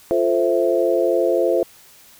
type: chord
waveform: sine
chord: F major seventh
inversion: none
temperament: equal with one note detuned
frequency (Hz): 348 / 440 / 523.3 / 659.3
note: F4 / A4 / C5 / E5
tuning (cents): -6 / 0 / 0 / 0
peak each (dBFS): -20 / -22 / -19 / -22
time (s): 0.11-1.63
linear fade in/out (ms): 0
effects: white hiss -48 dBFS RMS until 2.19 s